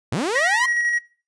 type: linear sweep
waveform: sawtooth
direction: up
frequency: 93.4 to 1058 Hz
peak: -17 dBFS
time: 0.12-0.66 s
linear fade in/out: 5 ms
type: tone with tremolo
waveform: triangle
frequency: 1905 Hz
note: A#6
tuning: 37 cents sharp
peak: -16 dBFS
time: 0.35-0.99 s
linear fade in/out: 10 ms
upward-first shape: square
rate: 12 Hz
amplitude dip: 30%
effects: noise-tail reverb RT60 0.4 s tail -22 dB re dry + resampled to 22050 Hz